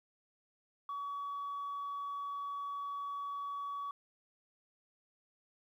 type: tone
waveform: sine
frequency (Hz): 1133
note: C#6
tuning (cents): +37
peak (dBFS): -36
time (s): 0.89-3.91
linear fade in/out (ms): 2
effects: tanh soft clip ceiling -35 dBFS + 12-bit